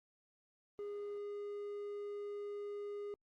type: tone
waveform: triangle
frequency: 410 Hz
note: G#4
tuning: 22 cents flat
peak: -39 dBFS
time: 0.79-3.14 s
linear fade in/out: 0 ms
effects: Opus 24 kbps